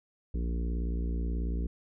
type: harmonic tone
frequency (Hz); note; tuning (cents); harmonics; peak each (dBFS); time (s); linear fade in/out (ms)
58.4; A#1; +4; 1 / 3 / 4 / 5 / 6 / 7 / 8; -29 / -39 / -44 / -43 / -49 / -48 / -52; 0.34-1.67; 5
effects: none